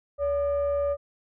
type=tone with frequency modulation; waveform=sine; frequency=570 Hz; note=C#5; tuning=48 cents sharp; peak=-22 dBFS; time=0.18-0.97 s; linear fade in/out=50 ms; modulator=640 Hz; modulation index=0.34; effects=tanh soft clip ceiling -18 dBFS